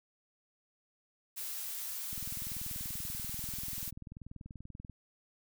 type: noise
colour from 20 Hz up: blue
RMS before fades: -40 dBFS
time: 1.36-3.91 s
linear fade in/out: 20 ms
type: click train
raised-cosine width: 5 ms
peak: -34 dBFS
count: 58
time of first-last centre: 2.13-4.897 s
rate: 20.6 Hz
effects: none